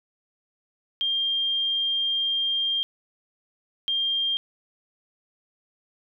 sine tone bursts at uneven times, 3199 Hz, G7, 34 cents sharp, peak -22 dBFS, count 2, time 1.01-2.83 / 3.88-4.37 s, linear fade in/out 0 ms, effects none

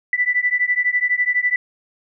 sine beating tone pair, 1973 / 1985 Hz, B6 / B6, -2 / +8 cents, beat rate 12 Hz, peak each -19 dBFS, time 0.13-1.56 s, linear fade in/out 2 ms, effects none

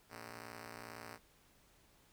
5% pulse ring-modulated tone, 170.4 Hz, F3, 42 cents flat, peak -34 dBFS, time 0.09-1.19 s, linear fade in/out 50 ms, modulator 54.1 Hz, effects pink hiss -68 dBFS RMS until 2.12 s

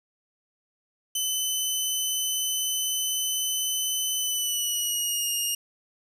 15% pulse tone with pitch glide, 3028 to 2842 Hz, F#7 to F7, +39 to +30 cents, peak -18 dBFS, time 1.15-5.55 s, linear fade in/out 5 ms, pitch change -109 cents, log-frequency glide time 4.16-5.29 s, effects 9-bit

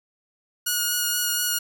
5% pulse tone with vibrato, 1445 Hz, F#6, 41 cents flat, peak -11 dBFS, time 0.66-1.59 s, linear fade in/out 10 ms, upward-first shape sine, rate 4.2 Hz, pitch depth 13 cents each way, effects 8-bit

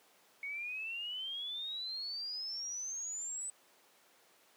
sine exponential sweep, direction up, 2209 to 8080 Hz, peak -38 dBFS, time 0.43-3.5 s, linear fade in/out 2 ms, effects pink hiss -65 dBFS RMS until 4.56 s + high-pass 400 Hz 12 dB/octave

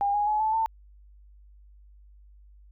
sine tone with pitch steps, 806 / 827.2 / 849 / 871.4 / 894.3 Hz, G5 / G#5 / G#5 / A5 / A5, +48 / -7 / +38 / -17 / +28 cents, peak -22 dBFS, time 0.01-0.66 s, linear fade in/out 0 ms, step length 130 ms, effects added 50 Hz sine -50 dBFS peak until 2.71 s

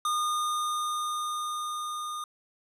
square tone with level ramp, 1220 Hz, D#6, 34 cents flat, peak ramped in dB -26 to -34 dBFS, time 0.05-2.24 s, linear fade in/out 2 ms, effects resampled to 32000 Hz

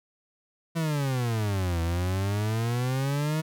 40% pulse exponential two-way sweep, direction down then up, 168.2 to 82.2 to 159.5 Hz, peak -24 dBFS, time 0.75-3.42 s, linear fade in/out 20 ms, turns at 1.81 s, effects none

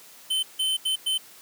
square tone bursts at uneven times, 3069 Hz, G7, 37 cents flat, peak -23 dBFS, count 4, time 0.3-0.43 / 0.59-0.77 / 0.85-0.96 / 1.06-1.18 s, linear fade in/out 10 ms, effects white hiss -49 dBFS RMS until 1.41 s + high-pass 150 Hz 12 dB/octave

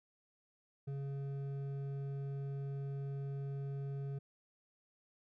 triangle tone with hard clipping, 138.7 Hz, C#3, 1 cent sharp, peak -40 dBFS, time 0.87-4.19 s, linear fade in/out 10 ms, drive 11 dB, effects none

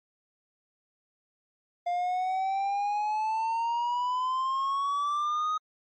triangle exponential sweep, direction up, 698.5 to 1258 Hz, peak -24 dBFS, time 1.86-5.58 s, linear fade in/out 10 ms, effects MP3 32 kbps

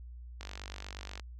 click train, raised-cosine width 0.2 ms, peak -25 dBFS, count 39, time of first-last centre 0.41-1.197 s, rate 48.3 Hz, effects added 60 Hz sine -44 dBFS peak until 1.39 s

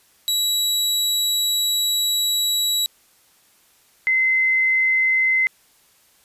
sawtooth / sine tone pair in turn, 3900 / 2059 Hz, B7 / C7, -23 / -28 cents, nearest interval major seventh, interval 1105 cents, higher first, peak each -15 dBFS, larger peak neither, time 0.28-2.86 / 4.07-5.47 s, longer first, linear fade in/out 0 ms, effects white hiss -57 dBFS RMS until 6.24 s + resampled to 32000 Hz

